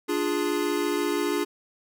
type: chord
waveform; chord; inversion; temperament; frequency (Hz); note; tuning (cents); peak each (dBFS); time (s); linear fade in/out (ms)
square; D diminished; none; equal with one note detuned; 294.5 / 349.2 / 415.3; D4 / F4 / Ab4; +5 / 0 / 0; -29; 0.08-1.45; 20
effects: none